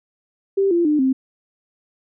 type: tone with pitch steps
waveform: sine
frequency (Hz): 392 / 343.2 / 300.5 / 263.1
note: G4 / F4 / D4 / C4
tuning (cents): 0 / -30 / +40 / +10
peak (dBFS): -14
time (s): 0.57-1.13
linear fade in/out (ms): 10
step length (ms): 140
effects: none